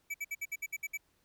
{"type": "tone bursts", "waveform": "square", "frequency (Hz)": 2300, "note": "D7", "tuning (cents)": -37, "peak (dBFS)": -35, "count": 9, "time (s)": [0.1, 0.975], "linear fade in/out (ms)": 10, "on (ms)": 43, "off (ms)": 61, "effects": ["pink hiss -73 dBFS RMS until 1.24 s"]}